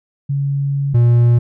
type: tone pair in turn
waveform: sine / triangle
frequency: 140 / 119.4 Hz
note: C#3 / A#2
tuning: +18 / +42 cents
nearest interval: minor third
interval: 276 cents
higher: first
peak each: -15 / -6 dBFS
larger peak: second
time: 0.29-0.94 / 0.94-1.39 s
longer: first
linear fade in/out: 10 ms
effects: none